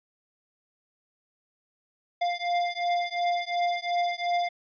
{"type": "beating tone pair", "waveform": "square", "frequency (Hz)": [698.5, 701.3], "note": ["F5", "F5"], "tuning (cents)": [0, 7], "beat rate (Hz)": 2.8, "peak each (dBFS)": -29, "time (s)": [2.21, 4.49], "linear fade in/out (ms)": 10, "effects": ["resampled to 11025 Hz"]}